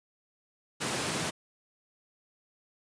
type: high-pass noise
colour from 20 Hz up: pink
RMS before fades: -32 dBFS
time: 0.8-1.31 s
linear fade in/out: 20 ms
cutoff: 120 Hz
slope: 24 dB/octave
effects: resampled to 22050 Hz